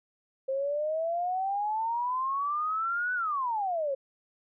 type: exponential two-way sweep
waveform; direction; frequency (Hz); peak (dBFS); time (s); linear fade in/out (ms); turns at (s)
sine; up then down; 527 to 1504 to 527; -27; 0.48-3.95; 10; 3.14
effects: none